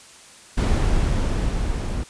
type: noise with level ramp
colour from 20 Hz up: brown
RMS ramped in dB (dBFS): -17 to -26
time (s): 0.57-2.04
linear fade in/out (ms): 10
effects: white hiss -46 dBFS RMS until 2.09 s + resampled to 22050 Hz